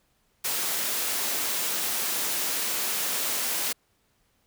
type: high-pass noise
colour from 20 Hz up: white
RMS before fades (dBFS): -28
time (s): 0.44-3.73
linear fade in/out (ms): 10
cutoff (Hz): 210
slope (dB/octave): 12
effects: pink hiss -69 dBFS RMS until 4.46 s